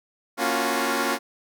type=chord; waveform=10% pulse; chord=Gb major seventh; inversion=first; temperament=equal with one note detuned; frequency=233.1 / 277.2 / 349.2 / 366.4 Hz; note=Bb3 / Db4 / F4 / Gb4; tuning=0 / 0 / 0 / -17 cents; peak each=-20 / -18 / -20 / -21 dBFS; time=0.37-1.19 s; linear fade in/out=50 ms; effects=none